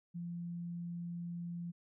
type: tone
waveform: sine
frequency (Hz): 172.2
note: F3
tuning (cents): -24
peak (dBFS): -39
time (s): 0.14-1.72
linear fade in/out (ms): 20
effects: none